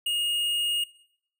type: tone with tanh clipping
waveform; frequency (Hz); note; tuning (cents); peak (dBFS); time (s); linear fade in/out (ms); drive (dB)
sine; 2856; F7; +38; -26; 0.06-0.84; 5; 14
effects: noise-tail reverb RT60 0.7 s tail -21 dB re dry